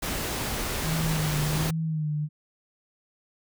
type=noise; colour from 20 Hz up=pink; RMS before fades=-30 dBFS; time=0.02-1.71 s; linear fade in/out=10 ms
type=tone with vibrato; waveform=sine; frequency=155.56 Hz; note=D#3; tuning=in tune; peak=-25 dBFS; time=0.82-2.29 s; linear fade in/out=50 ms; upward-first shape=sine; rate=1.3 Hz; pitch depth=65 cents each way
effects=none